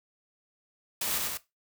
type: noise with echo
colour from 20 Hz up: white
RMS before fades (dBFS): -31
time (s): 1.01-1.18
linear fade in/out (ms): 5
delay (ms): 97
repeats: 2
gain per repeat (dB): -2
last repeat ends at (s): 1.374
effects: noise-tail reverb RT60 0.2 s tail -17 dB re dry